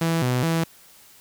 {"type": "tone with pitch steps", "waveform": "sawtooth", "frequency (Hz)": [165, 125.3, 164.5], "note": ["E3", "B2", "E3"], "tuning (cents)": [2, 25, -3], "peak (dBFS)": -16, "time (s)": [0.01, 0.64], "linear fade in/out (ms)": 5, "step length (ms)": 210, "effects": ["white hiss -51 dBFS RMS until 1.2 s"]}